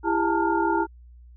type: tone cluster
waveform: sine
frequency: 334.6 / 400.4 / 869 / 909 / 1408 Hz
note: E4 / G4 / A5 / A#5 / F6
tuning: +26 / +37 / -22 / -44 / +14 cents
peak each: -24 / -28 / -28 / -25 / -30 dBFS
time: 0.03-0.87 s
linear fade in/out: 50 ms
effects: added 60 Hz sine -45 dBFS peak until 1.36 s